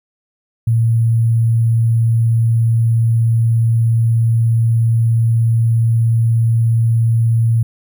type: tone with sample-and-hold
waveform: sine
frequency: 114.6 Hz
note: A#2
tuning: 29 cents flat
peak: -10 dBFS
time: 0.67-7.63 s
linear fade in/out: 5 ms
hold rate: 11025 Hz
effects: none